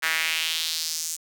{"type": "tone with high-pass filter sweep", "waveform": "sawtooth", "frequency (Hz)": 161.2, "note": "E3", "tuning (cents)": -38, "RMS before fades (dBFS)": -27, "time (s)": [0.02, 1.17], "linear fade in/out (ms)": 20, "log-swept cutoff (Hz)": [1700, 7200], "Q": 2.4, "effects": ["8-bit"]}